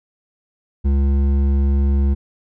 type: tone with hard clipping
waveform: sine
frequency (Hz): 69.3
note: C#2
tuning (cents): 0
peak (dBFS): -15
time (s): 0.84-2.15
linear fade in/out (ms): 20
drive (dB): 9
effects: none